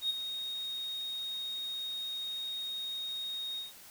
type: tone with ADSR envelope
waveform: sine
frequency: 3729 Hz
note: A#7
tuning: in tune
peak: -25 dBFS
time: 0.01-3.73 s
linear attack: 89 ms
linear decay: 14 ms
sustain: -10 dB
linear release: 150 ms
effects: tanh soft clip ceiling -25 dBFS + white hiss -53 dBFS RMS until 3.9 s